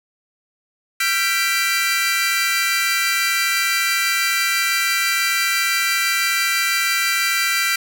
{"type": "chord", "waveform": "sawtooth", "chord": "G dominant seventh", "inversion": "third", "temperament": "equal with one note detuned", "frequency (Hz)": [1365.8, 1568, 1975.5, 2349], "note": ["F6", "G6", "B6", "D7"], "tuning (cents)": [-39, 0, 0, 0], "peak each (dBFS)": [-20, -21, -19, -18], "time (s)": [1, 7.76], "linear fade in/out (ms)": 5, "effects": []}